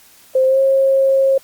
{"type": "tone with pitch glide", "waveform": "sine", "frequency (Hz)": [522, 538.8], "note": ["C5", "C#5"], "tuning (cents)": [-4, -49], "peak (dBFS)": -10, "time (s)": [0.35, 1.38], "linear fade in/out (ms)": 5, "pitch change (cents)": 55, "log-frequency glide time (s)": [0.46, 0.59], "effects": ["white hiss -47 dBFS RMS until 1.43 s", "Opus 48 kbps"]}